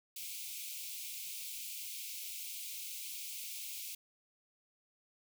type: high-pass noise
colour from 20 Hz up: white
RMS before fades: -44 dBFS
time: 0.16-3.95 s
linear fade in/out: 5 ms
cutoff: 2200 Hz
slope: 96 dB/octave
effects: none